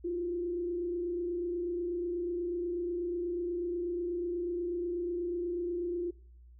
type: tone with frequency modulation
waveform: sine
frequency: 349 Hz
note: F4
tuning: 1 cent flat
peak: -31 dBFS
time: 0.04-6.11 s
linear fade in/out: 10 ms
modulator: 28.2 Hz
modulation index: 0.43
effects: noise-tail reverb RT60 0.8 s tail -25 dB re dry + added 60 Hz sine -52 dBFS peak until 6.59 s